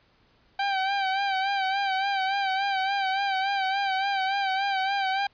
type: tone with vibrato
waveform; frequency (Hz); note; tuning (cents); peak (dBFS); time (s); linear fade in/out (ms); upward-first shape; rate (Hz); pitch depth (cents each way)
sawtooth; 779; G5; -11; -20; 0.59-5.27; 5; sine; 3.5; 51
effects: pink hiss -63 dBFS RMS until 5.33 s + resampled to 11025 Hz